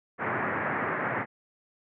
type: band-pass noise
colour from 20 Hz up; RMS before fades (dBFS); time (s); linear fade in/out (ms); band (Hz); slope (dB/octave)
white; -30; 0.18-1.26; 50; 100 to 2000; 48
effects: none